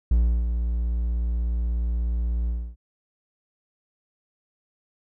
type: tone with ADSR envelope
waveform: triangle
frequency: 58.27 Hz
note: A#1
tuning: in tune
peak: -13 dBFS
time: 0.11-2.76 s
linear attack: 5 ms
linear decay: 330 ms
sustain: -7 dB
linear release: 280 ms
effects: none